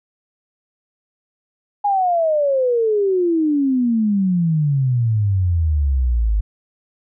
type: exponential sweep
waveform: sine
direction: down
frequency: 830.6 to 50.3 Hz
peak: -14 dBFS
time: 1.84-6.41 s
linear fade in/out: 10 ms
effects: none